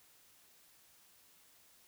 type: silence
effects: white hiss -65 dBFS RMS until 1.87 s